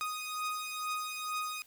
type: beating tone pair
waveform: sawtooth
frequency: 1244.5 / 1246.7 Hz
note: D#6 / D#6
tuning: 0 / +3 cents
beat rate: 2.2 Hz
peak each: -33 / -36 dBFS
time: 0.01-1.62 s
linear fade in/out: 0 ms
effects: white hiss -62 dBFS RMS until 1.66 s